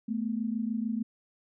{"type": "tone pair together", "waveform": "sine", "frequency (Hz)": [218.3, 245], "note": ["A3", "B3"], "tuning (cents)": [-13, -14], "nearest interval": "major second", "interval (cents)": 199, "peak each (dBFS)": [-30, -33], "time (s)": [0.08, 1.03], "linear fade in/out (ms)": 10, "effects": []}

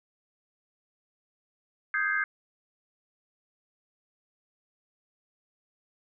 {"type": "chord", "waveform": "sine", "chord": "Ab major seventh", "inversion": "second", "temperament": "equal", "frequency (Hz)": [1244.5, 1568, 1661.2, 2093], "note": ["Eb6", "G6", "Ab6", "C7"], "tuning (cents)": [0, 0, 0, 0], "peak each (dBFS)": [-34, -28, -31, -32], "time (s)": [1.94, 2.24], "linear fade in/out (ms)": 2, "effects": []}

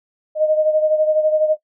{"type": "beating tone pair", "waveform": "sine", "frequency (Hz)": [617, 629], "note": ["D#5", "D#5"], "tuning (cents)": [-15, 19], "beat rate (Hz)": 12, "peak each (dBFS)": [-14, -21], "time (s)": [0.35, 1.57], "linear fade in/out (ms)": 50, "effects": ["noise-tail reverb RT60 0.1 s tail -17 dB re dry"]}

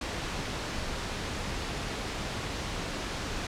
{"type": "noise", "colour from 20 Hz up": "pink", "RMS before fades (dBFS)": -34, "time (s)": [0.01, 3.47], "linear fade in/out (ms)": 5, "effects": ["low-pass 6000 Hz 12 dB/octave"]}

